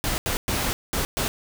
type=noise bursts at uneven times; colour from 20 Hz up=pink; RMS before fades=-25 dBFS; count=5; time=0.04-0.18 / 0.26-0.37 / 0.48-0.73 / 0.93-1.05 / 1.17-1.28 s; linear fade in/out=0 ms; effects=none